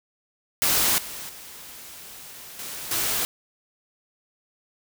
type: noise with level steps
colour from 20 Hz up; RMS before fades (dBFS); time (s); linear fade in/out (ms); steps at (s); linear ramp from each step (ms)
white; -21 / -36 / -42 / -35 / -25; 0.62-3.25; 0; 0.98 / 1.29 / 2.59 / 2.91; 2
effects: none